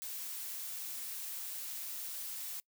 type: noise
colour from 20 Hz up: blue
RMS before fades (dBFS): -42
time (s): 0.02-2.6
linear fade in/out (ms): 0
effects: noise-tail reverb RT60 0.1 s tail -24 dB re dry